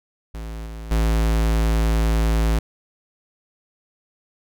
square tone with level steps, 55 Hz, A1, in tune, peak -30 / -32 / -17 dBFS, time 0.34-2.59 s, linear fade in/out 5 ms, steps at 0.66 / 0.91 s, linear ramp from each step 5 ms, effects none

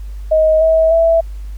sine tone with pitch steps, 629 / 644.4 / 660.3 Hz, D#5 / E5 / E5, +19 / -39 / +3 cents, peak -8 dBFS, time 0.31-1.21 s, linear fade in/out 10 ms, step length 300 ms, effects added 50 Hz sine -24 dBFS peak until 1.57 s + pink hiss -50 dBFS RMS until 1.57 s

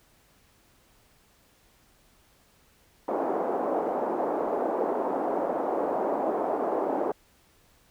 white band-pass noise, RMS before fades -28 dBFS, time 3.08-7.12 s, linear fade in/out 5 ms, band 280 to 790 Hz, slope 24 dB/octave, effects pink hiss -62 dBFS RMS until 7.9 s

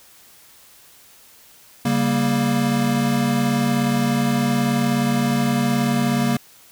square chord, G diminished, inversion second, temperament equal with one note detuned, 138.59 / 196 / 235.1 Hz, Db3 / G3 / Bb3, 0 / 0 / +15 cents, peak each -24 / -25 / -20 dBFS, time 1.85-6.37 s, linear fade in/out 5 ms, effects white hiss -49 dBFS RMS until 6.71 s

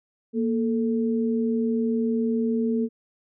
sine tone pair together, 233.1 / 440 Hz, A#3 / A4, 0 / 0 cents, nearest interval major seventh, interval 1100 cents, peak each -22 / -27 dBFS, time 0.33-2.89 s, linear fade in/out 50 ms, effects none

